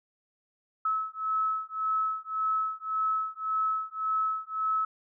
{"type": "beating tone pair", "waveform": "sine", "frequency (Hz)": [1295, 1296.8], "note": ["E6", "E6"], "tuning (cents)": [-31, -29], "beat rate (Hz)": 1.8, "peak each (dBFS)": [-30, -30], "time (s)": [0.85, 4.85], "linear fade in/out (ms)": 5, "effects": []}